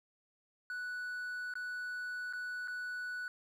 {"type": "tone with dropouts", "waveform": "triangle", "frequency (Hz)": 1480, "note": "F#6", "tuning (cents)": 0, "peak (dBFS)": -36, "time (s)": [0.7, 3.28], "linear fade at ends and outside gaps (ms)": 1, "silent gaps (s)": [[1.538, 1.554], [2.327, 2.334], [2.675, 2.681]], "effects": ["12-bit"]}